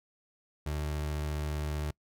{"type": "tone with vibrato", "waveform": "30% pulse", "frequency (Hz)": 75, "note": "D2", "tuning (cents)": 37, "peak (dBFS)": -29, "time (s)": [0.66, 1.91], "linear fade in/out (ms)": 5, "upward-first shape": "sine", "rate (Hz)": 14, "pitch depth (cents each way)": 8, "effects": ["noise-tail reverb RT60 0.1 s tail -25 dB re dry"]}